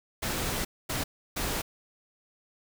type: noise bursts at uneven times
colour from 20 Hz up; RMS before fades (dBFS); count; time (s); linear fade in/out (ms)
pink; -31; 3; 0.22-0.65 / 0.89-1.04 / 1.36-1.62; 10
effects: none